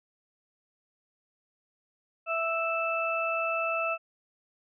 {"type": "harmonic tone", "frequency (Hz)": 659.3, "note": "E5", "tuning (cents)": 0, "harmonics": [1, 2, 4], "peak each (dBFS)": [-31, -31, -31], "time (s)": [2.26, 3.98], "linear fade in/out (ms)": 50, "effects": []}